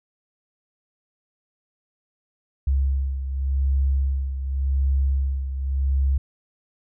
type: beating tone pair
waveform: sine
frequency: 67.6 / 68.48 Hz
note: C#2 / C#2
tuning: -43 / -20 cents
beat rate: 0.88 Hz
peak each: -20 / -27 dBFS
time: 2.67-6.18 s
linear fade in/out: 5 ms
effects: none